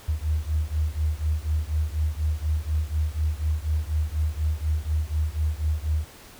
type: beating tone pair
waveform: sine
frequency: 75.3 / 79.4 Hz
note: D2 / D#2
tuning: +44 / +36 cents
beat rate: 4.1 Hz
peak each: -25 / -26 dBFS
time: 0.08-6.05 s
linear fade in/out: 10 ms
effects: pink hiss -47 dBFS RMS until 6.39 s